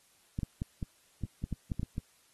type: clicks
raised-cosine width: 5 ms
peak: -21 dBFS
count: 11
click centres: 0.389 / 0.432 / 0.619 / 0.828 / 1.237 / 1.44 / 1.527 / 1.718 / 1.796 / 1.831 / 1.981 s
effects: white hiss -66 dBFS RMS until 2.33 s + AAC 32 kbps